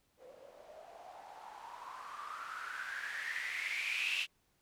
violet noise with low-pass filter sweep, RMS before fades -42 dBFS, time 0.17-4.27 s, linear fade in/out 50 ms, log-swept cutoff 490 to 2800 Hz, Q 8.2, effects pink hiss -75 dBFS RMS until 4.61 s

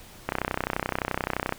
click train, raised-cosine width 0.5 ms, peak -10 dBFS, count 40, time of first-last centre 0.29-1.524 s, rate 31.6 Hz, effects pink hiss -48 dBFS RMS until 1.58 s

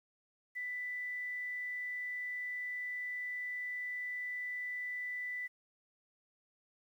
sine tone with quantisation, 1985 Hz, B6, 8 cents sharp, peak -37 dBFS, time 0.55-5.48 s, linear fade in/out 20 ms, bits 11, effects none

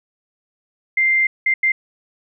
sine tone bursts at uneven times, 2093 Hz, C7, in tune, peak -13 dBFS, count 3, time 0.97-1.27 / 1.46-1.54 / 1.63-1.72 s, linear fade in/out 5 ms, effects none

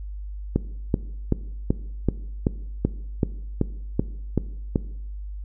click train, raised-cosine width 3 ms, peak -6 dBFS, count 12, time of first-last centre 0.56-4.758 s, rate 2.62 Hz, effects noise-tail reverb RT60 0.8 s tail -18 dB re dry + added 50 Hz sine -31 dBFS peak until 5.44 s

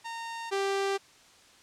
sawtooth tone pair in turn, 920 / 393.2 Hz, A#5 / G4, -23 / +5 cents, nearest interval octave + minor third, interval 1472 cents, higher first, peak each -32 / -23 dBFS, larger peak second, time 0.04-0.51 / 0.51-0.98 s, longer neither, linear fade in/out 20 ms, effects white hiss -57 dBFS RMS until 1.62 s + low-pass 7000 Hz 12 dB/octave

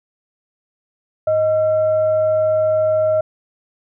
sine tone with frequency modulation, 626 Hz, D#5, 10 cents sharp, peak -13 dBFS, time 1.27-3.21 s, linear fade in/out 5 ms, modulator 731 Hz, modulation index 0.22, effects none

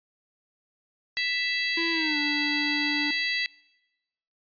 harmonic tone, 660 Hz, E5, 2 cents sharp, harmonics 3 / 4 / 5 / 6 / 7, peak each -28 / -32 / -36 / -33 / -32 dBFS, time 1.17-3.46 s, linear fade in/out 0 ms
square tone with pitch glide, 333.9 to 294.1 Hz, E4 to D4, +22 to +3 cents, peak -30 dBFS, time 1.77-3.11 s, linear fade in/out 5 ms, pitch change -219 cents, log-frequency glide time 1.91-2.18 s
effects noise-tail reverb RT60 1.0 s tail -23 dB re dry + resampled to 11025 Hz

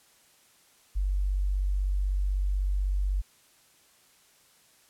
sine tone, 48.04 Hz, G1, 34 cents flat, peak -24 dBFS, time 0.95-3.22 s, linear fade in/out 20 ms, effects white hiss -61 dBFS RMS until 4.89 s + low-pass 12000 Hz 12 dB/octave

